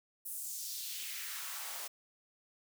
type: noise with high-pass filter sweep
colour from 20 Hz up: white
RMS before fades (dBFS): -42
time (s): 0.25-1.88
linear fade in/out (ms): 10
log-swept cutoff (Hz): 11000 to 560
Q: 1.7
effects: none